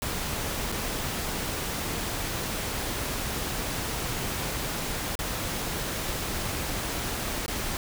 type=noise with dropouts; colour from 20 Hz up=pink; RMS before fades=-31 dBFS; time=0.02-7.77 s; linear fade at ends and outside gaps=1 ms; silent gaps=0.719-0.723 / 5.154-5.19 / 7.462-7.48 s; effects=none